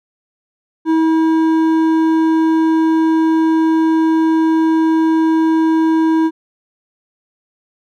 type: tone with hard clipping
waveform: sine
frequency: 321.6 Hz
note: E4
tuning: 43 cents flat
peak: -12 dBFS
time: 0.85-6.31 s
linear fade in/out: 50 ms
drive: 8 dB
effects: none